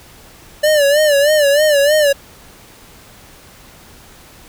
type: tone with vibrato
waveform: square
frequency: 587.3 Hz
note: D5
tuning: in tune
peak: -10 dBFS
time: 0.63-2.13 s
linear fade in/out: 10 ms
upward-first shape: sine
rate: 3.2 Hz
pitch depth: 92 cents each way
effects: pink hiss -42 dBFS RMS until 4.48 s